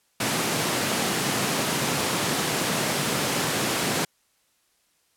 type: high-pass noise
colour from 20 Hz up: pink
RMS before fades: -25 dBFS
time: 0.2-4.05 s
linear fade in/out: 5 ms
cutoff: 130 Hz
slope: 24 dB/octave
effects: white hiss -67 dBFS RMS until 5.16 s + low-pass 12000 Hz 12 dB/octave